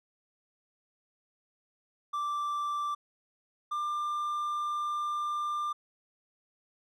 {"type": "tone pair in turn", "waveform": "triangle", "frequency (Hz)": [1173, 1192.8], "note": ["D6", "D6"], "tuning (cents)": [-2, 27], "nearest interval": "unison", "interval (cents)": 29, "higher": "second", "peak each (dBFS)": -28, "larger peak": "neither", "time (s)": [[2.13, 2.95], [3.71, 5.73]], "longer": "second", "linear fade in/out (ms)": 10, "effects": []}